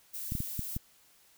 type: noise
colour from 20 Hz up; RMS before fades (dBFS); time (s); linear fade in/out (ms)
violet; -39; 0.13-0.78; 20
type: clicks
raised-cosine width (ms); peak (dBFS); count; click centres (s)
5; -22; 5; 0.321 / 0.352 / 0.404 / 0.593 / 0.765
effects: white hiss -63 dBFS RMS until 1.37 s